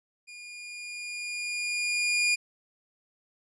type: tone with level ramp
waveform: sawtooth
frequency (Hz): 2428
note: D#7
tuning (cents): -43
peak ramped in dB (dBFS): -40 to -18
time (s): 0.27-2.36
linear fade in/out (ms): 20
effects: resampled to 22050 Hz